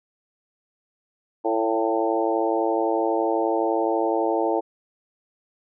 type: harmonic tone with a mistuned harmonic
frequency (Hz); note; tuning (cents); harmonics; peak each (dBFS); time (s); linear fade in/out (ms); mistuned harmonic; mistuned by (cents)
111.9; A2; +30; 3 / 4 / 5 / 6 / 7 / 8; -25 / -26 / -27 / -28 / -28 / -29; 1.44-4.61; 20; 6; +19
effects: none